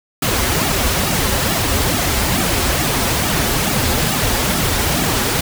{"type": "noise with flanger", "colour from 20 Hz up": "pink", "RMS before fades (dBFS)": -17, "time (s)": [0.22, 5.41], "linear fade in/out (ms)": 5, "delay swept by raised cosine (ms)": [1.9, 6.6], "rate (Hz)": 2.3, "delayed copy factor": -0.8, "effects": []}